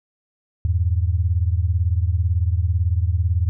sine beating tone pair, 82.41 / 100.41 Hz, E2 / G2, 0 / +42 cents, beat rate 18 Hz, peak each -18 / -21 dBFS, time 0.65-3.49 s, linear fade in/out 0 ms, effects none

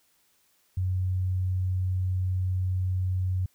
sine tone, 92.5 Hz, F#2, in tune, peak -24 dBFS, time 0.77-3.46 s, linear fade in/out 5 ms, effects white hiss -67 dBFS RMS until 3.54 s

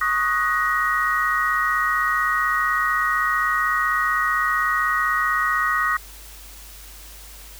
sine chord, D# minor seventh, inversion third, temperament equal with one note detuned, 1108.7 / 1244.5 / 1480 / 1889.6 Hz, C#6 / D#6 / F#6 / A#6, 0 / 0 / 0 / +23 cents, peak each -27 / -22 / -27 / -22 dBFS, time 0.01-5.97 s, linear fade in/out 5 ms, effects added 50 Hz sine -42 dBFS peak until 7.59 s + white hiss -43 dBFS RMS until 7.59 s

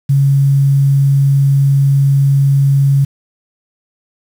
sine tone with quantisation, 138.59 Hz, C#3, in tune, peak -7 dBFS, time 0.09-3.05 s, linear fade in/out 10 ms, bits 6, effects none

